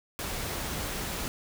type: noise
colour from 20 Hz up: pink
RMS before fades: -34 dBFS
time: 0.19-1.28 s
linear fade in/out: 0 ms
effects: none